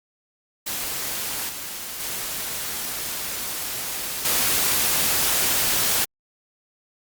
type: noise with level steps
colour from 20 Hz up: white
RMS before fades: -28 / -33 / -29 / -21 dBFS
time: 0.66-6.05 s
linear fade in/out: 10 ms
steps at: 1.49 / 2 / 4.25 s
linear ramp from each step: 2 ms
effects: Opus 48 kbps